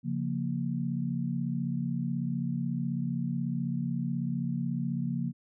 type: chord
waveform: sine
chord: Bb minor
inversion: first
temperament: equal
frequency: 138.59 / 174.61 / 233.1 Hz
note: Db3 / F3 / Bb3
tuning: 0 / 0 / 0 cents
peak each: -33 dBFS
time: 0.03-5.33 s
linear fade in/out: 50 ms
effects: none

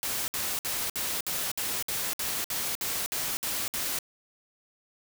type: noise bursts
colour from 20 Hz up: white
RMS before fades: -31 dBFS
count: 13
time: 0.03-3.988 s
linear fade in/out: 0 ms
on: 250 ms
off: 59 ms
effects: none

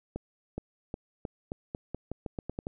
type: accelerating click train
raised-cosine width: 2 ms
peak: -21 dBFS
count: 13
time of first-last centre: 0.16-2.669 s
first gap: 420 ms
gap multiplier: 0.86
effects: none

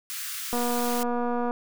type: high-pass noise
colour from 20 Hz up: white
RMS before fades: -34 dBFS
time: 0.1-1.03 s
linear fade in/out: 0 ms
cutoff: 1200 Hz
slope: 48 dB/octave
type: click train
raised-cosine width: 1 ms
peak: -16 dBFS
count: 237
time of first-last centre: 0.53-1.509 s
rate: 241 Hz
effects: none

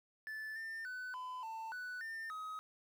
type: tone with pitch steps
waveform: triangle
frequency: 1748 / 1799 / 1500 / 1010 / 893 / 1486 / 1802 / 1265 Hz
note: A6 / A6 / F#6 / B5 / A5 / F#6 / A6 / D#6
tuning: -12 / +38 / +23 / +39 / +25 / +7 / +41 / +28 cents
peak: -40 dBFS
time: 0.27-2.59 s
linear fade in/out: 0 ms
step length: 290 ms
effects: 11-bit

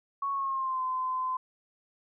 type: tone with pitch glide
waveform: sine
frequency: 1108.7 to 1028.5 Hz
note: C#6 to C6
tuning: 0 to -30 cents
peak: -28 dBFS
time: 0.22-1.37 s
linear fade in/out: 5 ms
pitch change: -130 cents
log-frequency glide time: 0.32-0.82 s
effects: none

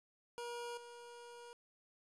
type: tone with level steps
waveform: 25% pulse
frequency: 476.8 Hz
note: A#4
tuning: 39 cents sharp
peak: -39 / -48 dBFS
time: 0.38-1.53 s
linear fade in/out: 0 ms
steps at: 0.77 s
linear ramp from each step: 5 ms
effects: resampled to 24000 Hz + 11-bit

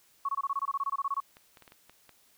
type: tone bursts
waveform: sine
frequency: 1110 Hz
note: C#6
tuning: 2 cents sharp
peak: -27 dBFS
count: 16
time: 0.25-1.203 s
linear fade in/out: 5 ms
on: 38 ms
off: 23 ms
type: clicks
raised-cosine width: 0.3 ms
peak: -35 dBFS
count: 7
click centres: 1.369 / 1.572 / 1.623 / 1.678 / 1.721 / 1.896 / 2.093 s
effects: white hiss -64 dBFS RMS until 2.37 s

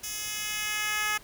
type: tone with high-pass filter sweep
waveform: 10% pulse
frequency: 423.4 Hz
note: G#4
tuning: 33 cents sharp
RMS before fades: -31 dBFS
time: 0.03-1.18 s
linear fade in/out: 10 ms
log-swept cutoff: 5200 to 1300 Hz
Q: 0.9
effects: pink hiss -52 dBFS RMS until 1.23 s

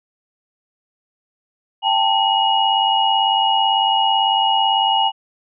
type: tone cluster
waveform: sine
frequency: 789 / 887 / 2893 Hz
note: G5 / A5 / F#7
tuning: +11 / +14 / -40 cents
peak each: -18 dBFS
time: 1.82-5.12 s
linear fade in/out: 50 ms
effects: none

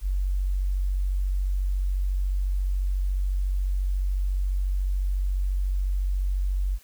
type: tone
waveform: sine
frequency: 47.05 Hz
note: F#1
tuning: 30 cents sharp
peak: -22 dBFS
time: 0.01-6.79 s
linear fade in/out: 50 ms
effects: white hiss -56 dBFS RMS until 6.83 s

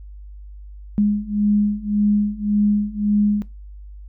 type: beating tone pair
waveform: sine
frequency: 206.2 / 208 Hz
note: G#3 / G#3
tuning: -12 / +3 cents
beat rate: 1.8 Hz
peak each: -20 / -18 dBFS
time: 0.98-3.42 s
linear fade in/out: 0 ms
effects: noise-tail reverb RT60 0.2 s tail -18 dB re dry + added 50 Hz sine -35 dBFS peak until 4.08 s

